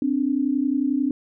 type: tone pair together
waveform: sine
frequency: 260 / 291.2 Hz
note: C4 / D4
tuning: -11 / -15 cents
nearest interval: major second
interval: 196 cents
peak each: -22 dBFS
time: 0.02-1.11 s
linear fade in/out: 2 ms
effects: none